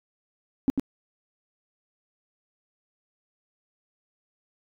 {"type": "tone with echo", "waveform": "sine", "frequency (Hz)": 270, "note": "C#4", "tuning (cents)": -45, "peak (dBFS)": -16, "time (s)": [0.68, 0.7], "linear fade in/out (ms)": 0, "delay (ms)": 96, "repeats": 1, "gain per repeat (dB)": -4, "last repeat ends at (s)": 0.796, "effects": ["tanh soft clip ceiling -13 dBFS"]}